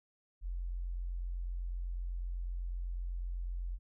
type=tone; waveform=sine; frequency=44 Hz; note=F1; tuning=14 cents sharp; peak=-35 dBFS; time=0.41-3.79 s; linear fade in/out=50 ms; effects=none